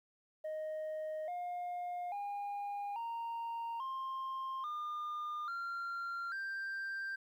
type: tone with pitch steps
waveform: sine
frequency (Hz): 622.3 / 710.7 / 811.7 / 927 / 1058.7 / 1209.2 / 1381 / 1577.2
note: D#5 / F5 / G#5 / A#5 / C6 / D#6 / F6 / G6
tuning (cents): 0 / +30 / -40 / -10 / +20 / -50 / -20 / +10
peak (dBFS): -35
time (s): 0.44-7.16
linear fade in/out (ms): 10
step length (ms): 840
effects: tanh soft clip ceiling -37 dBFS + 12-bit